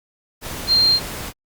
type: tone in noise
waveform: sine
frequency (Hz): 4186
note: C8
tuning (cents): 0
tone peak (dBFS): -12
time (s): 0.67-1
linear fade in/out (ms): 50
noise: pink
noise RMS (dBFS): -30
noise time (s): 0.41-1.33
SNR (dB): +15
effects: Opus 48 kbps